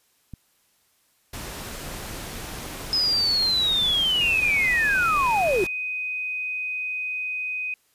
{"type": "click", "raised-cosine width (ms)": 5, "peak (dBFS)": -24, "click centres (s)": 0.337}
{"type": "noise", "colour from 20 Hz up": "pink", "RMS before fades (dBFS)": -35, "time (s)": [1.33, 5.67], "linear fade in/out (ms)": 5}
{"type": "linear sweep", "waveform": "sine", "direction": "down", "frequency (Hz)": [5110, 344.9], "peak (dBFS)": -19, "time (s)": [2.93, 5.64], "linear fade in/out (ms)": 0}
{"type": "tone", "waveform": "sine", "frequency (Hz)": 2503, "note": "D#7", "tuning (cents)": 10, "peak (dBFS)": -26, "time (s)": [4.21, 7.74], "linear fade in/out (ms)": 2}
{"effects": ["white hiss -65 dBFS RMS until 7.94 s", "resampled to 32000 Hz"]}